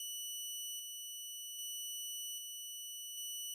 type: tone with tremolo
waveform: 15% pulse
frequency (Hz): 2960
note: F#7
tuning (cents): 0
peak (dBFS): -34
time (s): 0-3.54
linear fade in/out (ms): 2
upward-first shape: square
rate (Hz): 0.63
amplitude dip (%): 30
effects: none